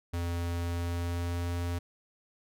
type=tone with pitch glide; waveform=square; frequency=85.9 to 86.8 Hz; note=F2 to F2; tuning=-28 to -10 cents; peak=-31 dBFS; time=0.13-1.79 s; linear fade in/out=10 ms; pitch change=+18 cents; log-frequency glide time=0.64-1.55 s; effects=none